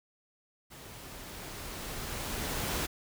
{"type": "noise with level ramp", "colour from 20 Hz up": "pink", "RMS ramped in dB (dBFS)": [-49, -32], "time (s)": [0.7, 2.87], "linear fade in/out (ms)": 20, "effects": []}